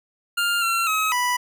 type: tone with pitch steps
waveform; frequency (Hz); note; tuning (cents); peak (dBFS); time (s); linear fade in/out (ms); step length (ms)
25% pulse; 1400 / 1361 / 1277 / 985; F6 / F6 / D#6 / B5; +4 / -45 / +45 / -5; -16; 0.37-1.37; 10; 250
effects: none